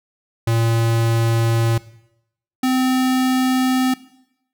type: tone pair in turn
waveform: square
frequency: 114.8 / 257.7 Hz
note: A#2 / C4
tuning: -26 / -26 cents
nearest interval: octave + major second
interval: 1400 cents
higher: second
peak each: -16 dBFS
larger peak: neither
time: 0.47-1.78 / 2.63-3.94 s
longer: neither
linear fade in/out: 5 ms
effects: noise-tail reverb RT60 0.8 s tail -18 dB re dry